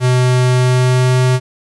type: tone with pitch glide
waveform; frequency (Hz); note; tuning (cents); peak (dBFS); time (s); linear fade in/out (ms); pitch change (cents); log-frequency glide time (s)
square; 126.1 to 127.49; B2 to C3; +36 to -45; -10; 0-1.4; 50; +19; 0.52-1.2
effects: resampled to 24000 Hz + 8-bit